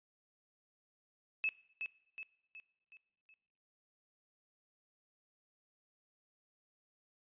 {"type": "tone with echo", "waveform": "sine", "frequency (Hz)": 2600, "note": "E7", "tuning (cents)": -24, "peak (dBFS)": -31, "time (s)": [1.44, 1.49], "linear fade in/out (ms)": 0, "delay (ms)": 370, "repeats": 5, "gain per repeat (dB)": -6, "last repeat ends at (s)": 3.34, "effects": ["noise-tail reverb RT60 0.8 s tail -20 dB re dry", "resampled to 8000 Hz"]}